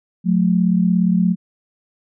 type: tone pair together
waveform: sine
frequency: 180 / 217.2 Hz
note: F#3 / A3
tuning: -47 / -22 cents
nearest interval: minor third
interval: 325 cents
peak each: -14 / -18 dBFS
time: 0.24-1.36 s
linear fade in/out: 50 ms
effects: none